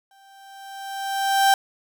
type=tone with exponential growth; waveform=35% pulse; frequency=784 Hz; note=G5; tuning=in tune; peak=-11 dBFS; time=0.11-1.54 s; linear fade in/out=2 ms; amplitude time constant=310 ms; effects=none